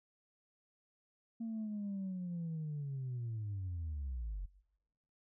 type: linear sweep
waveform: sine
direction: down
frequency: 230.2 to 43.65 Hz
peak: -36 dBFS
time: 1.4-4.46 s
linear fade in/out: 10 ms
effects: noise-tail reverb RT60 0.9 s tail -22 dB re dry + tanh soft clip ceiling -35 dBFS